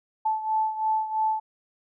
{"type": "beating tone pair", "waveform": "sine", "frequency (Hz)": [872, 875], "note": ["A5", "A5"], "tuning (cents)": [-16, -10], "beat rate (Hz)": 3, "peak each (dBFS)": [-24, -29], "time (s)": [0.25, 1.4], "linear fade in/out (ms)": 10, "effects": []}